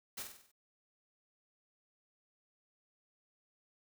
white noise with echo, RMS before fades -42 dBFS, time 0.17-0.23 s, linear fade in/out 10 ms, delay 48 ms, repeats 6, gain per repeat -5 dB, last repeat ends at 0.518 s, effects none

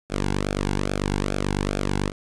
sawtooth tone with flanger, 49.06 Hz, G1, 2 cents sharp, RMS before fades -25 dBFS, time 0.09-2.13 s, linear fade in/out 50 ms, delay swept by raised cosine 1 to 1.65 ms, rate 2.4 Hz, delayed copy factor -0.85, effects resampled to 22050 Hz + 8-bit

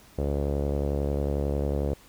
sawtooth tone with low-pass filter, 71.1 Hz, C#2, 45 cents sharp, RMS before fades -27 dBFS, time 0.18-1.94 s, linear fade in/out 5 ms, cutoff 520 Hz, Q 3.2, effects pink hiss -54 dBFS RMS until 2.08 s

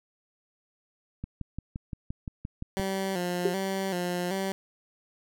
click train, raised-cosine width 5 ms, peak -22 dBFS, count 10, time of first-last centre 1.24-2.797 s, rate 5.78 Hz
15% pulse tone with vibrato, 185 Hz, F#3, in tune, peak -22 dBFS, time 2.77-4.52 s, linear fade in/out 0 ms, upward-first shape square, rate 1.3 Hz, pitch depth 72 cents each way
sine tone with exponential decay, 391.2 Hz, G4, 4 cents flat, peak -19 dBFS, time 3.45-3.57 s, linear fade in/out 5 ms, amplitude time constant 26 ms
effects none

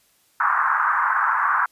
pink band-pass noise, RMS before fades -20 dBFS, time 0.4-1.66 s, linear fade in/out 5 ms, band 960 to 1600 Hz, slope 48 dB/octave, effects white hiss -61 dBFS RMS until 1.71 s + resampled to 32000 Hz

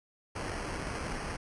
pink noise with sample-and-hold, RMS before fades -37 dBFS, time 0.35-1.37 s, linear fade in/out 10 ms, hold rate 3675 Hz, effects resampled to 24000 Hz

